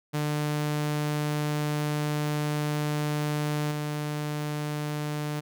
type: tone with level steps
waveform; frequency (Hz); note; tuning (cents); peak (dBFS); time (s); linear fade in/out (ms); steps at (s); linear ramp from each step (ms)
sawtooth; 149.3; D3; +29; -22 / -25; 0.13-5.41; 20; 3.71; 5
effects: none